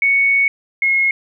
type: tone pair in turn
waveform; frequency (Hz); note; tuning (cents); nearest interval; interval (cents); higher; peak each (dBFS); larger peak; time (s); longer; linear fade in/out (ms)
sine; 2221 / 2163; C#7 / C#7; +3 / -43; unison; 46; first; -11 / -12; first; 0.02-0.48 / 0.82-1.11; first; 2
effects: none